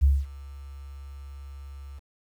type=tone with ADSR envelope; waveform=sine; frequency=69.3 Hz; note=C#2; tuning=in tune; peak=-14 dBFS; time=0.01-2 s; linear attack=26 ms; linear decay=220 ms; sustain=-24 dB; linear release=21 ms; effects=9-bit